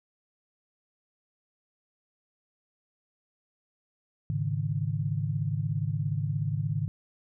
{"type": "chord", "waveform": "sine", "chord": "Ab suspended fourth", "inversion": "none", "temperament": "equal with one note detuned", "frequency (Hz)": [105.64, 138.59, 155.56], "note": ["Ab2", "Db3", "Eb3"], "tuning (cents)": [30, 0, 0], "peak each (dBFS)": -31, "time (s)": [4.3, 6.88], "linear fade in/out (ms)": 0, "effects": []}